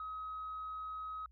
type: tone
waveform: sine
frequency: 1270 Hz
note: D#6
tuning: 35 cents sharp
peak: -39 dBFS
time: 0-1.26 s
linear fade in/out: 2 ms
effects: tanh soft clip ceiling -36 dBFS + added 60 Hz sine -59 dBFS peak until 1.31 s